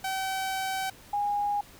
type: tone pair in turn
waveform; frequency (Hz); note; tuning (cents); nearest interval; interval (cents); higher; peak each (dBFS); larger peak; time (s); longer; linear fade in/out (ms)
sawtooth / sine; 766 / 819.7; G5 / G#5; -40 / -23; minor second; 117; second; -25; neither; 0.04-0.9 / 1.13-1.61; first; 5
effects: pink hiss -52 dBFS RMS until 1.79 s